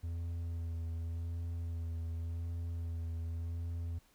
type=tone with vibrato; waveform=triangle; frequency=83.7 Hz; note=E2; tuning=27 cents sharp; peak=-34 dBFS; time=0.03-3.99 s; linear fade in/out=10 ms; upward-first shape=sine; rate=0.88 Hz; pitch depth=21 cents each way; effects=pink hiss -68 dBFS RMS until 4.14 s